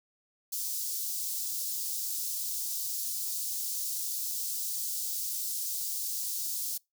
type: high-pass noise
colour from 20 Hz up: white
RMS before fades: -34 dBFS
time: 0.52-6.78 s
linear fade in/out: 10 ms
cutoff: 4700 Hz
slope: 24 dB/octave
effects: noise-tail reverb RT60 0.2 s tail -25 dB re dry